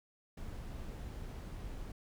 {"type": "noise", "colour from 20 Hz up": "brown", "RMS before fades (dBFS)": -44, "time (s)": [0.37, 1.92], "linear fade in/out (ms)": 5, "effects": []}